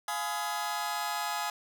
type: chord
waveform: sawtooth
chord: F half-diminished seventh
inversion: none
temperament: just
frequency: 698.5 / 838.1 / 1005.8 / 1257.2 Hz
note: F5 / Ab5 / Cb6 / Eb6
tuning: 0 / +16 / +31 / +18 cents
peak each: -35 / -30 / -36 / -33 dBFS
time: 0.08-1.5 s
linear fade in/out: 2 ms
effects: none